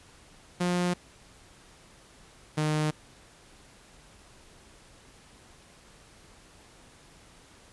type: tone pair in turn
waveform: sawtooth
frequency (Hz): 177.6 / 153.19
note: F3 / D#3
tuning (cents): +29 / -27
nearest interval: minor third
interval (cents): 256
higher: first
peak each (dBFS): -21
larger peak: neither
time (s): 0.6-0.94 / 2.57-2.91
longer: neither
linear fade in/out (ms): 10
effects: pink hiss -55 dBFS RMS until 7.72 s + resampled to 24000 Hz